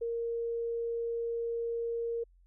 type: tone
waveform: sine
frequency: 465.3 Hz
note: A#4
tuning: 3 cents flat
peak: -31 dBFS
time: 0.01-2.24 s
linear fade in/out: 10 ms
effects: added 44 Hz sine -59 dBFS peak until 2.46 s